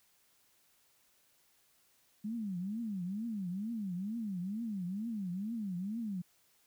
sine tone with vibrato, 202.7 Hz, G#3, 42 cents flat, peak -35 dBFS, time 2.24-6.22 s, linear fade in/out 10 ms, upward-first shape triangle, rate 2.2 Hz, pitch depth 290 cents each way, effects white hiss -70 dBFS RMS until 6.66 s

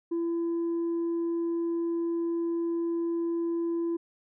sine tone with tanh clipping, 337 Hz, E4, 38 cents sharp, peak -27 dBFS, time 0.11-3.97 s, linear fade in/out 10 ms, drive 1 dB, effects none

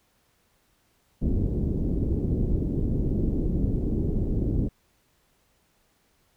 pink low-pass noise, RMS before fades -25 dBFS, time 1.21-4.69 s, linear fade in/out 20 ms, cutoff 360 Hz, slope 24 dB/octave, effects pink hiss -67 dBFS RMS until 6.36 s

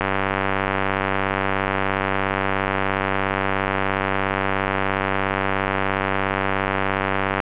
click train, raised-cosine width 0.5 ms, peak -5 dBFS, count 718, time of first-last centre 0.01-7.402 s, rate 97 Hz, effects resampled to 8000 Hz + 7-bit

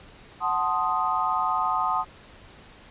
sine chord, F# diminished seventh, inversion none, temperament equal, 740 / 880 / 1046.5 / 1244.5 Hz, F#5 / A5 / C6 / Eb6, 0 / 0 / 0 / 0 cents, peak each -29 / -28 / -28 / -26 dBFS, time 0.4-2.05 s, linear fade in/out 50 ms, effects pink hiss -49 dBFS RMS until 2.9 s + resampled to 8000 Hz

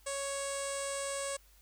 sawtooth tone with low-pass filter, 554.4 Hz, C#5, in tune, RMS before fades -37 dBFS, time 0.06-1.37 s, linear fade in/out 10 ms, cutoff 8300 Hz, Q 7.7, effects added 50 Hz sine -61 dBFS peak until 1.61 s + white hiss -65 dBFS RMS until 1.61 s

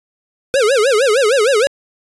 square tone with vibrato, 482.9 Hz, B4, 39 cents flat, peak -11 dBFS, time 0.54-1.67 s, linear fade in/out 0 ms, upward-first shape sine, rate 6.5 Hz, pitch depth 270 cents each way, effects resampled to 24000 Hz

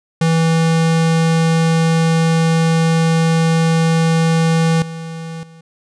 square tone with level steps, 163.5 Hz, E3, 14 cents flat, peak -12 / -26 / -39 dBFS, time 0.21-5.61 s, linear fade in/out 5 ms, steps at 4.82 / 5.43 s, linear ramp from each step 2 ms, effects resampled to 22050 Hz

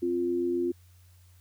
sine tone pair together, 261.6 / 349.2 Hz, C4 / F4, 0 / 0 cents, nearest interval perfect fourth, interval 500 cents, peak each -32 / -26 dBFS, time 0.02-0.72 s, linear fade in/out 10 ms, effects added 90 Hz sine -54 dBFS peak until 1.4 s + white hiss -65 dBFS RMS until 1.4 s

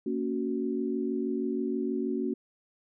sine chord, F# major, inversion first, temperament just, 231.2 / 277.5 / 370 Hz, A#3 / C#4 / F#4, -14 / +2 / 0 cents, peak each -32 dBFS, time 0.06-2.34 s, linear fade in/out 5 ms, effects none

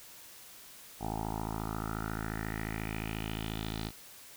10% pulse tone with low-pass filter sweep, 54.2 Hz, A1, 25 cents flat, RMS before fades -37 dBFS, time 0.99-3.92 s, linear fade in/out 50 ms, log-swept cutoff 770 to 4300 Hz, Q 4.1, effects white hiss -52 dBFS RMS until 4.36 s

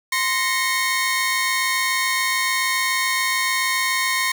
sawtooth tone cluster, 1042 / 1857 / 2191 Hz, C6 / A#6 / C#7, -7 / -7 / -21 cents, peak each -20 dBFS, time 0.12-4.32 s, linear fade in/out 5 ms, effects none

